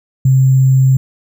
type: tone with sample-and-hold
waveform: sine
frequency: 132.4 Hz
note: C3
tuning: 21 cents sharp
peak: -6 dBFS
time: 0.25-0.97 s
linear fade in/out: 5 ms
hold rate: 7350 Hz
effects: none